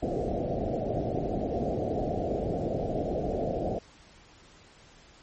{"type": "low-pass noise", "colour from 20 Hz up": "white", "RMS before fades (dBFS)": -30, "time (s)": [0.02, 3.79], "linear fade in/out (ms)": 10, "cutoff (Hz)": 730, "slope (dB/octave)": 96, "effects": ["pink hiss -55 dBFS RMS until 5.22 s", "MP3 32 kbps"]}